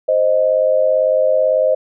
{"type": "tone pair together", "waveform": "sine", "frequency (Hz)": [523.3, 621.3], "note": ["C5", "D#5"], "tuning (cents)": [0, -3], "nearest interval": "minor third", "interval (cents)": 297, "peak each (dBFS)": -14, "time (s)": [0.08, 1.75], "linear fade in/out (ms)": 10, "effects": []}